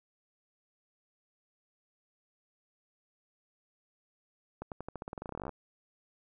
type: accelerating click train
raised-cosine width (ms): 1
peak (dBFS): -25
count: 22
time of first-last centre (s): 4.62-5.493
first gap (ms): 98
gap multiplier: 0.9
effects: none